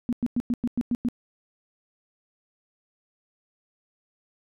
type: tone bursts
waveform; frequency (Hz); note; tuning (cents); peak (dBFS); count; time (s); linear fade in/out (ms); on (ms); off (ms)
sine; 240.8; B3; -44; -21; 8; 0.09-1.086; 0; 37; 100
effects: none